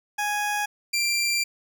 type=tone pair in turn; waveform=20% pulse; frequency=830.6 / 2366 Hz; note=G#5 / D7; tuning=0 / +12 cents; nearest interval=octave + tritone; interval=1812 cents; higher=second; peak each=-19 / -17 dBFS; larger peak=second; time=0.18-0.66 / 0.93-1.44 s; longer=second; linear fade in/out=10 ms; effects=none